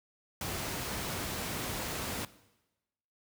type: noise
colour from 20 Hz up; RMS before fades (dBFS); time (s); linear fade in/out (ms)
pink; -36; 0.41-2.25; 2
effects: noise-tail reverb RT60 1.0 s tail -18 dB re dry + high-pass 60 Hz 12 dB/octave